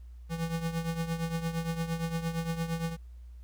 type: tone with tremolo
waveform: square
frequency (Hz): 165.3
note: E3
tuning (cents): +5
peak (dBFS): -28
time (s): 0.29-2.97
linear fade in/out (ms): 50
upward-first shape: triangle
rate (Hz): 8.7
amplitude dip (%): 75
effects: added 60 Hz sine -44 dBFS peak until 3.43 s + pink hiss -72 dBFS RMS until 3.43 s